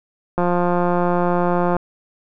click train, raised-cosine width 1 ms, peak -6 dBFS, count 245, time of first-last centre 0.38-1.766 s, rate 176 Hz, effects none

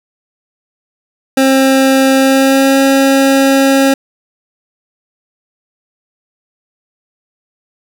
25% pulse tone with pitch glide, 267 to 271.4 Hz, C4 to C#4, +35 to -36 cents, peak -3 dBFS, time 1.37-3.94 s, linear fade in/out 5 ms, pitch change +29 cents, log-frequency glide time 2.17-2.8 s, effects none

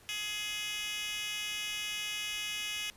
10% pulse tone with high-pass filter, 420 Hz, G#4, 19 cents sharp, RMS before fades -37 dBFS, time 0.09-2.9 s, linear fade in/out 0 ms, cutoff 3000 Hz, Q 2.7, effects pink hiss -59 dBFS RMS until 2.96 s + resampled to 32000 Hz

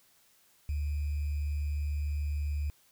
sine tone with sample-and-hold, 73.42 Hz, D2, in tune, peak -29 dBFS, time 0.69-2.7 s, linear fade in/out 0 ms, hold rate 2450 Hz, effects white hiss -65 dBFS RMS until 2.91 s

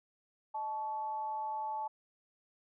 sine tone with amplitude modulation, 870 Hz, A5, 20 cents flat, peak -32 dBFS, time 0.54-1.88 s, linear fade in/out 10 ms, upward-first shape sine, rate 248 Hz, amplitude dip 55%, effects none

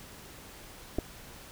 clicks, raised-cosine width 2 ms, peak -17 dBFS, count 2, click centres 0.985 / 0.988 s, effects pink hiss -49 dBFS RMS until 1.51 s

